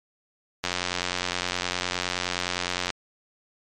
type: click train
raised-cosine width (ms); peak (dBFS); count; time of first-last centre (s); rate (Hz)
0.2; -8; 204; 0.64-2.903; 89.7
effects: MP3 64 kbps